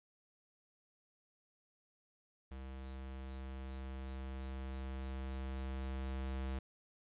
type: tone with level ramp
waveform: square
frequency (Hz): 66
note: C2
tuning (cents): +16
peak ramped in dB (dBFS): -46 to -38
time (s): 2.51-6.59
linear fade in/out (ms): 5
effects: resampled to 8000 Hz + 12-bit